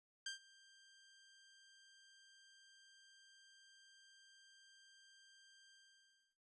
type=tone with ADSR envelope; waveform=15% pulse; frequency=1583 Hz; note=G6; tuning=17 cents sharp; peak=-35 dBFS; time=0.26-6.37 s; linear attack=4 ms; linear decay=120 ms; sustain=-23 dB; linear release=650 ms; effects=resampled to 24000 Hz